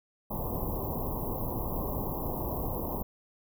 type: band-stop noise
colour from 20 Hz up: pink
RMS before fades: -33 dBFS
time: 0.3-3.03 s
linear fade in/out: 10 ms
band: 1100 to 12000 Hz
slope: 96 dB/octave
effects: none

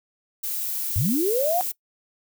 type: noise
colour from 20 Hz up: violet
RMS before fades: -28 dBFS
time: 0.43-1.72 s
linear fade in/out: 10 ms
type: linear sweep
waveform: sine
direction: up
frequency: 77 to 744 Hz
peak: -20 dBFS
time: 0.96-1.61 s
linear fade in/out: 0 ms
effects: noise-tail reverb RT60 0.1 s tail -21 dB re dry

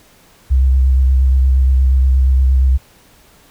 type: tone with vibrato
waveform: sine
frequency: 65.41 Hz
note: C2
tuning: in tune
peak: -8 dBFS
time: 0.5-2.78 s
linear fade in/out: 20 ms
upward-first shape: triangle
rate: 8.5 Hz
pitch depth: 36 cents each way
effects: pink hiss -48 dBFS RMS until 3.5 s

